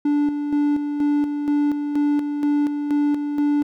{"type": "tone with tremolo", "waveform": "triangle", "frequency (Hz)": 291.8, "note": "D4", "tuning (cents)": -11, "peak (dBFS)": -14, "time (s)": [0.05, 3.63], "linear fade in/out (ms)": 5, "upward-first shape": "square", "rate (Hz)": 2.1, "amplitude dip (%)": 50, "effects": []}